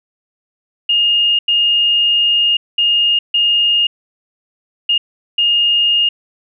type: tone bursts at uneven times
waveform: sine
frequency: 2840 Hz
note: F7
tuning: 28 cents sharp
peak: -10 dBFS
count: 6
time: 0.89-1.39 / 1.48-2.57 / 2.78-3.19 / 3.34-3.87 / 4.89-4.98 / 5.38-6.09 s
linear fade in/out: 5 ms
effects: none